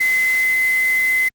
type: tone in noise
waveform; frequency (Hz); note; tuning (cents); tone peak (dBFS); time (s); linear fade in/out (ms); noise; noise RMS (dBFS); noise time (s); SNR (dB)
sine; 2043; C7; -42; -14; 0-1.29; 10; white; -31; 0-1.29; +14
effects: Opus 48 kbps